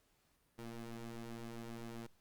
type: ring-modulated tone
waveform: 25% pulse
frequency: 116.8 Hz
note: A#2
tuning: 4 cents sharp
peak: -38 dBFS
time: 0.58-2.07 s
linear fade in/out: 10 ms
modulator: 113 Hz
effects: pink hiss -75 dBFS RMS until 2.2 s + Opus 48 kbps